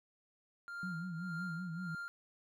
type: tone with tremolo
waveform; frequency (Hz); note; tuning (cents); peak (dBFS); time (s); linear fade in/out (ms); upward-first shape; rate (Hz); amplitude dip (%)
triangle; 1397; F6; 0; -38; 0.68-2.08; 0; triangle; 1.7; 80
type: tone with vibrato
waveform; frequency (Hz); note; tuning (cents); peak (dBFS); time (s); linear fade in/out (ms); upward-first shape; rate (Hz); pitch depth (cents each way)
sine; 172.8; F3; -18; -39; 0.83-1.95; 2; sine; 5.3; 130
effects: none